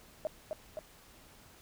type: tone with echo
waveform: sine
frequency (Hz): 622.3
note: D#5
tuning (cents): 0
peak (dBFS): -30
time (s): 0.25-0.27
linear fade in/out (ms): 0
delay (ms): 260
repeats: 2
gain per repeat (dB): -3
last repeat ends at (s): 0.79
effects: pink hiss -58 dBFS RMS until 1.61 s